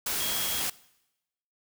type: tone in noise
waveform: sine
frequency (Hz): 3283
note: G#7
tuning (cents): -21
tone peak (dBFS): -35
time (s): 0.2-0.62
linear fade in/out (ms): 5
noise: white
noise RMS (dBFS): -30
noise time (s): 0.06-0.7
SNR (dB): -8
effects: noise-tail reverb RT60 0.9 s tail -21 dB re dry